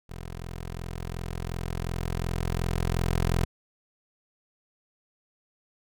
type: tone with level ramp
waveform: 15% pulse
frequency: 42.76 Hz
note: F1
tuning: 36 cents flat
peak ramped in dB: -31 to -16 dBFS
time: 0.09-3.45 s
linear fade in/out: 10 ms
effects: none